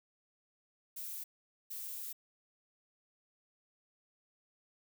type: noise bursts at uneven times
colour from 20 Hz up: violet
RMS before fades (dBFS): -43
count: 2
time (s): 0.96-1.24 / 1.7-2.13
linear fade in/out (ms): 10
effects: none